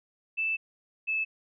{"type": "tone pair in turn", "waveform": "sine", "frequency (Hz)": [2640, 2614], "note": ["E7", "E7"], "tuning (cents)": [2, -15], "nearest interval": "unison", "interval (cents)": 17, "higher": "first", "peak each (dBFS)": -26, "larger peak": "neither", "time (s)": [[0.37, 0.57], [1.07, 1.25]], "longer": "first", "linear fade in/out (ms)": 20, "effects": []}